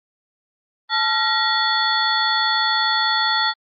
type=tone cluster; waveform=sine; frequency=873 / 1375 / 1896 / 3448 / 4393 Hz; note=A5 / F6 / A#6 / A7 / C#8; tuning=-14 / -27 / +29 / -36 / -16 cents; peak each=-23 dBFS; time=0.89-3.54 s; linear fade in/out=50 ms; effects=Opus 32 kbps